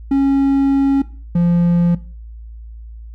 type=tone pair in turn; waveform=triangle; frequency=274.6 / 172.99 Hz; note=C#4 / F3; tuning=-16 / -16 cents; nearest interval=minor sixth; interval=800 cents; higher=first; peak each=-9 dBFS; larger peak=neither; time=0.11-1.02 / 1.35-1.95 s; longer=first; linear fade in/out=5 ms; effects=noise-tail reverb RT60 0.4 s tail -18 dB re dry + added 56 Hz sine -31 dBFS peak until 3.14 s